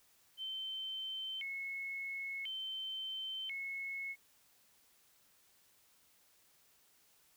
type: tone with vibrato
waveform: sine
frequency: 2600 Hz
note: E7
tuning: 24 cents flat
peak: -39 dBFS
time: 0.37-4.16 s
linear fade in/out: 50 ms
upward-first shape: square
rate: 0.48 Hz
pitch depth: 300 cents each way
effects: white hiss -69 dBFS RMS until 7.36 s